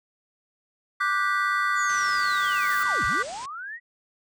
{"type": "chord", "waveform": "triangle", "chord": "G major seventh", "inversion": "second", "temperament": "just", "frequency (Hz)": [1176, 1470, 1568, 1960], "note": ["D6", "F#6", "G6", "B6"], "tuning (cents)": [2, -12, 0, -14], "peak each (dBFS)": [-23, -26, -28, -27], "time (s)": [1, 3.23], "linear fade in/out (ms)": 10}
{"type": "noise with exponential growth", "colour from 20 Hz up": "violet", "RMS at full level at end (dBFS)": -37, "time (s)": [1.54, 2.83], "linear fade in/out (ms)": 2, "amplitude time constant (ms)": 280}
{"type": "linear two-way sweep", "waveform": "sine", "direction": "down then up", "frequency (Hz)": [7170, 38.46, 1960], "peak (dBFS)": -33, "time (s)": [1.75, 3.8], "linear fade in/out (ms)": 50, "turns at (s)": 3.05}
{"type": "low-pass noise", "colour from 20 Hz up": "white", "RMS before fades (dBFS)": -42, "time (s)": [1.89, 3.46], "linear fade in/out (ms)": 5, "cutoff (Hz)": 8700, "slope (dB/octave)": 96}
{"effects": []}